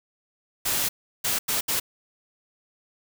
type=noise bursts at uneven times; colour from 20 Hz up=white; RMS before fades=-25 dBFS; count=4; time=0.65-0.89 / 1.24-1.39 / 1.48-1.61 / 1.68-1.8 s; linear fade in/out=10 ms; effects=none